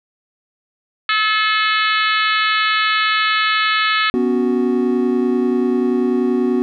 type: harmonic tone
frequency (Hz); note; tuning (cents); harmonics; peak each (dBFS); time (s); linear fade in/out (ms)
431.5; A4; -34; 3 / 4 / 5 / 6 / 7 / 8 / 9 / 10; -18 / -20 / -22 / -24 / -25 / -26 / -27 / -28; 1.09-4.1; 2
type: chord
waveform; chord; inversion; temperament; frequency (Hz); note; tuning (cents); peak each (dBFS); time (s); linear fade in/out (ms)
triangle; B suspended second; none; equal; 246.9 / 277.2 / 370; B3 / C#4 / F#4; 0 / 0 / 0; -15 / -20 / -16; 4.14-6.62; 0
effects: none